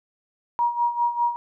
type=tone with tremolo; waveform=sine; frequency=952 Hz; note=A#5; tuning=36 cents sharp; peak=-17 dBFS; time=0.59-1.36 s; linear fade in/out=0 ms; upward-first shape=sine; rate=5 Hz; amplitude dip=75%; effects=none